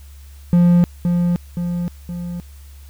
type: tone with echo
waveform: triangle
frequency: 174.61 Hz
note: F3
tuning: in tune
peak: -7 dBFS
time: 0.53-0.84 s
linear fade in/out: 0 ms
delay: 520 ms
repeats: 3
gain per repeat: -5 dB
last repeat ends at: 2.4 s
effects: added 70 Hz sine -37 dBFS peak until 2.89 s + white hiss -51 dBFS RMS until 2.89 s